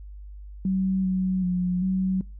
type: tone with pitch steps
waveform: sine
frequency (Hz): 189.7 / 186.6 / 180 / 188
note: F#3 / F#3 / F#3 / F#3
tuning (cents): +43 / +15 / -47 / +28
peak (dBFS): -21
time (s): 0.65-2.21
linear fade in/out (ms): 2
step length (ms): 390
effects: noise-tail reverb RT60 0.3 s tail -25 dB re dry + added 50 Hz sine -38 dBFS peak until 2.39 s